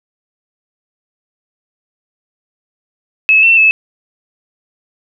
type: tone with pitch steps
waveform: sine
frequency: 2590 / 2691 / 2605 Hz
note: E7 / E7 / E7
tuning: -31 / +35 / -21 cents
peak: -5 dBFS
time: 3.29-3.71 s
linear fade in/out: 0 ms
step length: 140 ms
effects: none